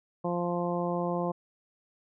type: harmonic tone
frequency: 174.61 Hz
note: F3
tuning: in tune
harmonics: 1 / 2 / 3 / 4 / 5 / 6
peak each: -32 / -34 / -33 / -36 / -38 / -38 dBFS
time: 0.24-1.32 s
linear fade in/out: 10 ms
effects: none